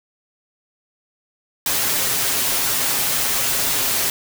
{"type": "noise with comb filter", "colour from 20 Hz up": "white", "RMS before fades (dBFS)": -20, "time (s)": [1.66, 4.1], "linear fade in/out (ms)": 2, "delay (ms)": 7.4, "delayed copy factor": 0.55, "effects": []}